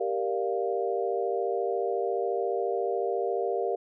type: chord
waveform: sine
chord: G minor seventh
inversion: none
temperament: equal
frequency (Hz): 392 / 466.2 / 587.3 / 698.5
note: G4 / Bb4 / D5 / F5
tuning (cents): 0 / 0 / 0 / 0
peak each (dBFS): -30 / -30 / -35 / -32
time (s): 0-3.76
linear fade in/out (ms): 10
effects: none